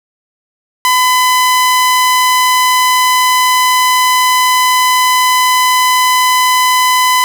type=tone; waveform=sawtooth; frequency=1008 Hz; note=B5; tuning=35 cents sharp; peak=-4 dBFS; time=0.85-7.24 s; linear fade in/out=0 ms; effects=none